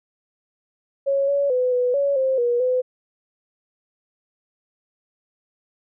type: tone with pitch steps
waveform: sine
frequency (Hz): 552 / 564 / 503 / 495.4 / 562 / 527 / 480.4 / 506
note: C#5 / C#5 / B4 / B4 / C#5 / C5 / B4 / B4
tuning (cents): -7 / +30 / +32 / +5 / +24 / +12 / -48 / +42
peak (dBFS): -17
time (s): 1.06-2.82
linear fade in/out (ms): 20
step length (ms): 220
effects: none